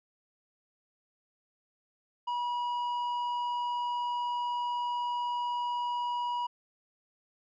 sine tone with tanh clipping, 968 Hz, B5, 35 cents flat, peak -31 dBFS, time 2.27-6.47 s, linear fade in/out 10 ms, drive 7 dB, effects none

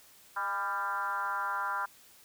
sine tone with frequency modulation, 1191 Hz, D6, 24 cents sharp, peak -30 dBFS, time 0.36-1.86 s, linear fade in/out 10 ms, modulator 193 Hz, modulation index 1.8, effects white hiss -58 dBFS RMS until 2.24 s

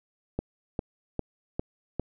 click train, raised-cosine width 2 ms, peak -15 dBFS, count 5, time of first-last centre 0.39-1.996 s, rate 2.49 Hz, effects none

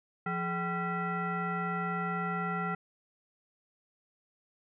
sine tone with frequency modulation, 770 Hz, G5, 31 cents flat, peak -30 dBFS, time 0.26-2.75 s, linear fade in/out 5 ms, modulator 596 Hz, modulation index 1.7, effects none

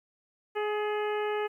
harmonic tone with a mistuned harmonic, 420 Hz, G#4, 19 cents sharp, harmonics 1 / 2 / 3 / 4 / 5 / 6 / 7, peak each -29 / -35 / -39 / -41 / -43 / -45 / -46 dBFS, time 0.55-1.48 s, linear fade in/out 20 ms, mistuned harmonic 4, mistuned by +24 cents, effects 11-bit

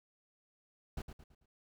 brown noise with echo, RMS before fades -40 dBFS, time 0.97-1.02 s, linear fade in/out 5 ms, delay 110 ms, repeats 4, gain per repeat -8 dB, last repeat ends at 1.46 s, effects none

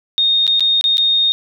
sine tone with dropouts, 3695 Hz, A#7, 16 cents flat, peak -11 dBFS, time 0.18-1.32 s, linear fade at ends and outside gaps 0 ms, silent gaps 0.467-0.477 / 0.596-0.606 / 0.811-0.841 / 0.971-0.981 s, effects none

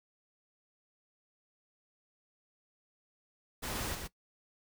pink noise with echo, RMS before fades -38 dBFS, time 3.62-3.96 s, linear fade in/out 20 ms, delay 120 ms, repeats 1, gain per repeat -4 dB, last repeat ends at 4.08 s, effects noise-tail reverb RT60 0.1 s tail -19 dB re dry

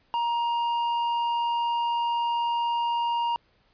sine tone with hard clipping, 941 Hz, A#5, 16 cents sharp, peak -25 dBFS, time 0.14-3.36 s, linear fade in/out 0 ms, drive 6 dB, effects pink hiss -65 dBFS RMS until 3.73 s + resampled to 11025 Hz

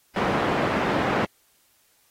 pink band-pass noise, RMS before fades -24 dBFS, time 0.16-1.25 s, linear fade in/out 2 ms, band 180 to 1700 Hz, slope 12 dB/octave, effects white hiss -63 dBFS RMS until 2.1 s + AAC 48 kbps

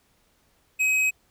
sine tone with hard clipping, 2537 Hz, D#7, 33 cents sharp, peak -21 dBFS, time 0.79-1.11 s, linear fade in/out 20 ms, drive 8 dB, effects pink hiss -65 dBFS RMS until 1.3 s

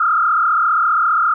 sine tone with frequency modulation, 1319 Hz, E6, 1 cent sharp, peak -12 dBFS, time 0-1.34 s, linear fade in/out 5 ms, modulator 35 Hz, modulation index 2.6, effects none

